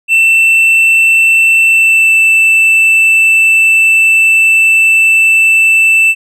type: tone with pitch glide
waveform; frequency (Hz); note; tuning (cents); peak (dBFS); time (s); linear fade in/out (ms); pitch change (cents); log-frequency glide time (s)
triangle; 2675 to 2655; E7 to E7; +25 to +12; -3; 0.08-6.15; 50; -13; 1.67-2.14
effects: none